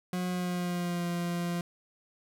40% pulse tone with pitch glide, 180.7 to 173.44 Hz, F#3 to F3, -41 to -12 cents, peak -29 dBFS, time 0.13-1.61 s, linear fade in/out 2 ms, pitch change -71 cents, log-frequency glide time 0.28-1.06 s, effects none

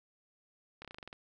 slowing click train, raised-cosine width 0.3 ms, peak -30 dBFS, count 9, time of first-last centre 0.82-1.129 s, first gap 27 ms, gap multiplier 1.1, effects none

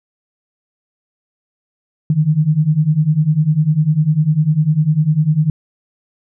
sine beating tone pair, 147.7 / 157.7 Hz, D3 / D#3, +10 / +24 cents, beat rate 10 Hz, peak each -15 / -13 dBFS, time 2.1-5.5 s, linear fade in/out 2 ms, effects none

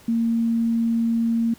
sine tone, 230 Hz, A#3, 23 cents flat, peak -18 dBFS, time 0.08-1.54 s, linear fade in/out 5 ms, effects pink hiss -50 dBFS RMS until 1.58 s

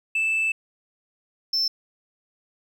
sine tone pair in turn, 2637 / 5323 Hz, E7 / E8, 0 / +16 cents, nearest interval octave, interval 1216 cents, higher second, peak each -18 dBFS, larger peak neither, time 0.15-0.52 / 1.53-1.68 s, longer first, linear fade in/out 5 ms, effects tanh soft clip ceiling -19 dBFS + 9-bit

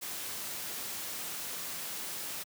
white noise, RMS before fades -39 dBFS, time 0.01-2.44 s, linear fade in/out 20 ms, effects high-pass 100 Hz 12 dB/octave

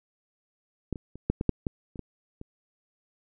clicks, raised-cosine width 3 ms, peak -16 / -25 / -29 / -10 / -15 / -8 / -15 / -29 / -22 / -27 dBFS, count 10, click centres 0.927 / 0.958 / 1.156 / 1.3 / 1.411 / 1.493 / 1.668 / 1.958 / 1.993 / 2.414 s, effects none

